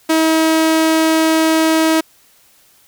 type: tone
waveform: sawtooth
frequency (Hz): 320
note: D#4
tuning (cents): +49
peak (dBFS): -7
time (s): 0.09-2.01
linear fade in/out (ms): 10
effects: white hiss -51 dBFS RMS until 2.87 s